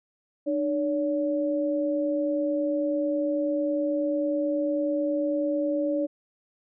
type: tone pair together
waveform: sine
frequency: 301.8 / 569 Hz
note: D4 / C#5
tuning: +47 / +45 cents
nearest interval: major seventh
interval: 1098 cents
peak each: -26 dBFS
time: 0.46-6.07 s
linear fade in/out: 20 ms
effects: none